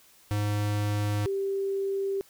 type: tone pair in turn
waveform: square / sine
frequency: 103.83 / 392 Hz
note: G#2 / G4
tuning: 0 / 0 cents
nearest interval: octave + major seventh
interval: 2300 cents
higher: second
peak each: -26 dBFS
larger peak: neither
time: 0.31-1.26 / 1.26-2.21 s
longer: neither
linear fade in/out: 0 ms
effects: white hiss -58 dBFS RMS until 2.29 s